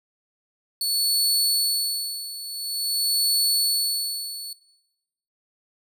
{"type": "tone with tremolo", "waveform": "sawtooth", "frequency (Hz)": 4430, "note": "C#8", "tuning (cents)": -2, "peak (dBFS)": -16, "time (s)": [0.81, 4.53], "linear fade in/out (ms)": 2, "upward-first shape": "sine", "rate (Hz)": 0.48, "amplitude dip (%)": 80, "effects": ["noise-tail reverb RT60 1.0 s tail -18 dB re dry"]}